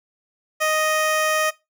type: tone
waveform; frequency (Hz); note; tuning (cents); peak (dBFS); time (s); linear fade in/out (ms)
15% pulse; 622.3; D#5; 0; -12; 0.6-1.51; 20
effects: noise-tail reverb RT60 0.2 s tail -18 dB re dry